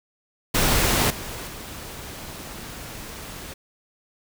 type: noise with level steps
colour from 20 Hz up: pink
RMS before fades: -20 / -34 / -37 dBFS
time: 0.54-3.54 s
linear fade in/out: 10 ms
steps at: 1.1 / 1.47 s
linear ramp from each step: 5 ms
effects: none